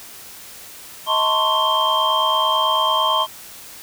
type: tone cluster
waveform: sine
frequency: 635 / 893 / 1041 / 1110 / 3170 Hz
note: D#5 / A5 / C6 / C#6 / G7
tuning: +35 / +25 / -9 / +2 / +19 cents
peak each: -24 / -22 / -19 / -23 / -20 dBFS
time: 1.06-3.27 s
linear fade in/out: 50 ms
effects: tanh soft clip ceiling -6 dBFS + white hiss -39 dBFS RMS until 3.82 s